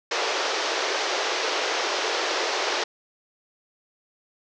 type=band-pass noise; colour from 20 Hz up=pink; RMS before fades=-26 dBFS; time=0.11-2.84 s; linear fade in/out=5 ms; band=360 to 6200 Hz; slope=48 dB/octave; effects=none